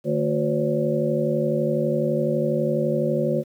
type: tone cluster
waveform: sine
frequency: 151.7 / 225.2 / 361.6 / 514 / 566 Hz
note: D#3 / A3 / F#4 / C5 / C#5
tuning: -44 / +40 / -40 / -31 / +36 cents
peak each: -26 dBFS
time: 0.04-3.44 s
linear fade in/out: 50 ms
effects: 9-bit